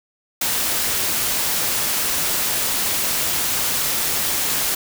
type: noise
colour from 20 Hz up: white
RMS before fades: -21 dBFS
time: 0.41-4.75 s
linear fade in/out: 5 ms
effects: none